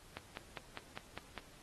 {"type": "click train", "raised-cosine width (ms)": 0.3, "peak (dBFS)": -26, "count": 7, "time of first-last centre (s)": [0.17, 1.377], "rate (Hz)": 4.97, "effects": ["pink hiss -60 dBFS RMS until 1.62 s", "AAC 32 kbps"]}